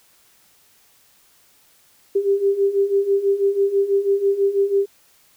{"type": "beating tone pair", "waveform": "sine", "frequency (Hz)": [392.7, 398.8], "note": ["G4", "G4"], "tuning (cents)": [3, 30], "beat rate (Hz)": 6.1, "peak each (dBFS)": [-21, -17], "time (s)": [2.15, 4.86], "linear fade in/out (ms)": 10, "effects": ["white hiss -56 dBFS RMS until 5.36 s"]}